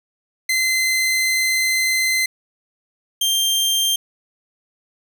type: tone pair in turn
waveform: sawtooth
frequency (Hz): 2062 / 3174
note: C7 / G7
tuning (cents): -26 / +21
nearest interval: perfect fifth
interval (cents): 747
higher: second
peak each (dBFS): -13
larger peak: neither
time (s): 0.49-2.26 / 3.21-3.96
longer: first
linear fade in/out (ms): 5
effects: none

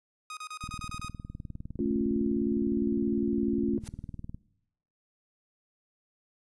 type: tone bursts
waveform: sawtooth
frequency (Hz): 1248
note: D#6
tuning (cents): +5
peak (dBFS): -34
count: 8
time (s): 0.3-1.084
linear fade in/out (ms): 2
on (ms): 70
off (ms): 32
type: click train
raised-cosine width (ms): 5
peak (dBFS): -27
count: 74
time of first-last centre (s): 0.64-4.346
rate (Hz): 19.7
type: chord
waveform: sine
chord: A augmented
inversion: none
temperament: equal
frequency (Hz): 220 / 277.2 / 349.2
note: A3 / C#4 / E#4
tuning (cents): 0 / 0 / 0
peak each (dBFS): -30 / -30 / -31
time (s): 1.79-3.78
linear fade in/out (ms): 2
type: noise with exponential growth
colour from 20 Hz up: white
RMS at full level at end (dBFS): -40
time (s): 3.8-3.88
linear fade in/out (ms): 2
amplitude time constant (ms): 17
effects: noise-tail reverb RT60 0.8 s tail -20 dB re dry + resampled to 24000 Hz

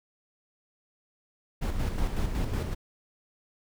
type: noise with tremolo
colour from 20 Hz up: brown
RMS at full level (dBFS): -27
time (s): 1.61-2.75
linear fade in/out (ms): 20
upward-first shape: square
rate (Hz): 5.4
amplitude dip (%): 45
effects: none

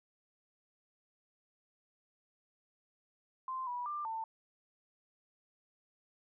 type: tone with pitch steps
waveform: sine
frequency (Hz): 1041 / 975 / 1189 / 894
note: C6 / B5 / D6 / A5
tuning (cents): -9 / -23 / +21 / +27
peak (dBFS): -36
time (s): 3.48-4.24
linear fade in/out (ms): 2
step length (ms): 190
effects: none

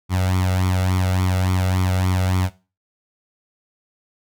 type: tone with flanger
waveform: sawtooth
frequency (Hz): 92.5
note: F#2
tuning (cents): 0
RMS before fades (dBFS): -19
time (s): 0.09-2.5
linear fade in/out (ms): 50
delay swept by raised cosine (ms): 0.88 to 1.48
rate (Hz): 3.5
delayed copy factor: +0.75
effects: noise-tail reverb RT60 0.3 s tail -17 dB re dry

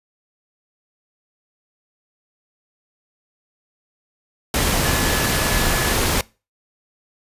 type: tone in noise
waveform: sine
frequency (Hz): 1714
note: A6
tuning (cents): -46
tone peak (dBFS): -27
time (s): 4.85-5.93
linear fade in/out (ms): 2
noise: pink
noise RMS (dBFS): -19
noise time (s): 4.54-6.21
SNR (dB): -11
effects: noise-tail reverb RT60 0.3 s tail -23 dB re dry + resampled to 32000 Hz

